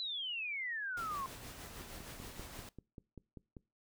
sine exponential sweep, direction down, 4049 to 1046.5 Hz, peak -37 dBFS, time 0-1.26 s, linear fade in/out 0 ms
pink noise with tremolo, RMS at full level -48 dBFS, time 0.97-2.69 s, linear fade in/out 2 ms, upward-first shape sine, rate 6.4 Hz, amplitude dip 35%
click train, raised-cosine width 3 ms, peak -36 dBFS, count 10, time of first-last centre 1.81-3.568 s, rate 5.12 Hz
effects noise-tail reverb RT60 0.3 s tail -22 dB re dry

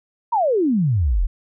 sine exponential sweep, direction down, 987.8 to 35.67 Hz, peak -15 dBFS, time 0.32-1.27 s, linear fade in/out 10 ms, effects none

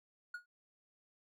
triangle tone with exponential decay, 1445 Hz, F#6, 41 cents flat, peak -36 dBFS, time 0.34-0.46 s, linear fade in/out 5 ms, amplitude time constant 25 ms, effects none

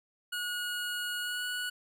25% pulse tone with pitch glide, 1450 to 1468.5 Hz, F#6 to F#6, -35 to -13 cents, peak -29 dBFS, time 0.32-1.7 s, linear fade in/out 10 ms, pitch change +22 cents, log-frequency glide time 1.21-1.44 s, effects none

